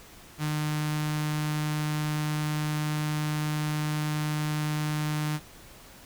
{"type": "tone with notch filter", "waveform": "sawtooth", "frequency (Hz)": 151.6, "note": "D#3", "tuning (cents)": -45, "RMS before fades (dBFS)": -29, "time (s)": [0.38, 5.4], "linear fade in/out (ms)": 50, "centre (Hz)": 510, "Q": 0.99, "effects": ["pink hiss -50 dBFS RMS until 6.05 s"]}